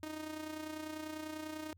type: tone with amplitude modulation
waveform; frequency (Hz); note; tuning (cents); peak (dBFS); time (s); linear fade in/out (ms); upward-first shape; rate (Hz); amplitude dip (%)
sawtooth; 310.1; D#4; -6; -35; 0.03-1.73; 0; sine; 30.1; 55
effects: added 89 Hz sine -60 dBFS peak until 1.77 s